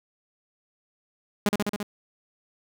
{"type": "tone with echo", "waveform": "sawtooth", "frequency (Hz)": 206.3, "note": "G#3", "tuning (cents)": -11, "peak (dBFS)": -15, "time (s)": [1.46, 1.49], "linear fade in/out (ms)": 2, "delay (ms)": 68, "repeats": 5, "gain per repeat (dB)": -2, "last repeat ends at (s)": 1.83, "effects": []}